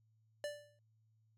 square tone with exponential decay, 587 Hz, D5, 1 cent flat, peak -37 dBFS, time 0.44-0.79 s, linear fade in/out 1 ms, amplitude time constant 74 ms, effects added 110 Hz sine -70 dBFS peak until 1.37 s + low-pass 12000 Hz 12 dB/octave

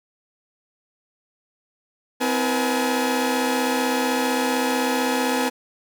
sawtooth tone cluster, 256.7 / 323.4 / 477.7 / 847 Hz, C4 / E4 / A#4 / G#5, -33 / -33 / +42 / +34 cents, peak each -19 / -28 / -22 / -22 dBFS, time 2.2-5.5 s, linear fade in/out 20 ms, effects none

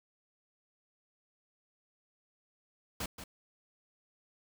pink noise with echo, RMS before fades -37 dBFS, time 3-3.06 s, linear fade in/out 5 ms, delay 180 ms, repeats 1, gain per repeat -9 dB, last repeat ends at 3.24 s, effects none

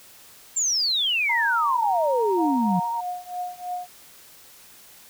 sine exponential sweep, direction down, 7459 to 171.1 Hz, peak -20 dBFS, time 0.56-2.8 s, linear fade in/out 10 ms
sine tone with vibrato, 932.3 Hz, A#5, in tune, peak -24 dBFS, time 1.29-3.01 s, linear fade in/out 10 ms, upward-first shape triangle, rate 11 Hz, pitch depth 20 cents each way
sine tone with tremolo, 719 Hz, F#5, 50 cents flat, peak -25 dBFS, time 2.36-3.88 s, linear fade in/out 50 ms, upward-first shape triangle, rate 3.1 Hz, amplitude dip 95%
effects white hiss -49 dBFS RMS until 5.09 s

